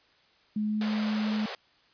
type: tone with pitch glide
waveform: sine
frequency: 211.9 to 213.9 Hz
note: G#3 to A3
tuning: +35 to -49 cents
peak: -26 dBFS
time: 0.56-1.46 s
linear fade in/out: 5 ms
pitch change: +16 cents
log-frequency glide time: 0.66-0.8 s
type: high-pass noise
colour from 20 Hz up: pink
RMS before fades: -37 dBFS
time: 0.81-1.55 s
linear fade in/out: 2 ms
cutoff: 420 Hz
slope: 96 dB/octave
effects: white hiss -63 dBFS RMS until 1.93 s + resampled to 11025 Hz